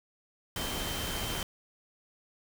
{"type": "tone in noise", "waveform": "sine", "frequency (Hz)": 3117, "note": "G7", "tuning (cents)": -11, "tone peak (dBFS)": -40, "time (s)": [0.56, 1.43], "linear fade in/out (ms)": 2, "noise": "pink", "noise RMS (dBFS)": -35, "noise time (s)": [0.56, 1.43], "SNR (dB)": -8, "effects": []}